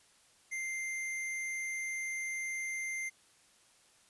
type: tone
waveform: square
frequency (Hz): 2093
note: C7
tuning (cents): 0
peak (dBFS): -36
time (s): 0.51-3.1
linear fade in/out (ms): 20
effects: white hiss -65 dBFS RMS until 4.09 s + resampled to 24000 Hz